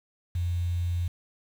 sine tone with quantisation, 87.31 Hz, F2, in tune, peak -25 dBFS, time 0.35-1.08 s, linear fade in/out 5 ms, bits 8, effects none

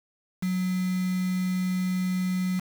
sine tone with quantisation, 183.8 Hz, F#3, 11 cents flat, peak -24 dBFS, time 0.42-2.6 s, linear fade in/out 10 ms, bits 6, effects none

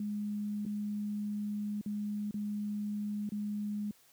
sine tone with dropouts, 207.7 Hz, G#3, in tune, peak -33 dBFS, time 0-3.91 s, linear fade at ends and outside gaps 2 ms, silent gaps 0.652-0.662 / 1.812-1.86 / 2.31-2.341 / 3.291-3.32 s, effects white hiss -64 dBFS RMS until 4.12 s + high-pass 80 Hz 12 dB/octave

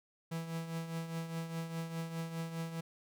45% pulse tone with tremolo, 164.6 Hz, E3, 2 cents flat, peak -35 dBFS, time 0.31-2.81 s, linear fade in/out 10 ms, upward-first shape triangle, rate 4.9 Hz, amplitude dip 65%, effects none

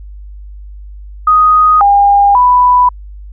sine tone with pitch steps, 1247 / 806 / 991 Hz, D#6 / G5 / B5, +3 / +48 / +6 cents, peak -4 dBFS, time 1.27-2.89 s, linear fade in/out 5 ms, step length 540 ms, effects added 50 Hz sine -27 dBFS peak until 3.32 s

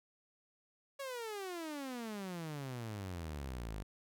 sawtooth exponential sweep, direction down, 563 to 49 Hz, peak -37 dBFS, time 0.99-3.83 s, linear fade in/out 10 ms, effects none

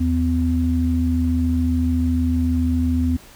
sine tone pair together, 79.6 / 252.7 Hz, D#2 / B3, +40 / +40 cents, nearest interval octave + minor sixth, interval 2000 cents, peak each -19 dBFS, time 0-3.17 s, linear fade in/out 10 ms, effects pink hiss -45 dBFS RMS until 3.35 s

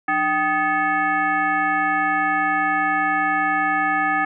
sine tone with frequency modulation, 1250 Hz, D#6, 8 cents sharp, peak -17 dBFS, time 0.08-4.25 s, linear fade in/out 5 ms, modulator 475 Hz, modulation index 1.6, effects none

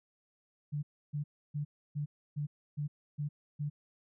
sine tone bursts, 146.83 Hz, D3, in tune, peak -32 dBFS, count 8, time 0.72-3.7 s, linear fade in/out 20 ms, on 110 ms, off 300 ms, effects none

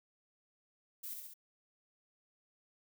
violet noise with echo, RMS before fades -44 dBFS, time 1.03-1.14 s, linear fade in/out 10 ms, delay 67 ms, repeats 3, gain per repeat -3 dB, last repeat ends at 1.341 s, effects none

